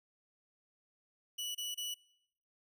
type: tone bursts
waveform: sawtooth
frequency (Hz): 2949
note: F#7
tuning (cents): -6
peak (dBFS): -34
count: 3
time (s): 1.38-1.944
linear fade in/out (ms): 10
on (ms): 170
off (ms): 27
effects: noise-tail reverb RT60 0.9 s tail -26 dB re dry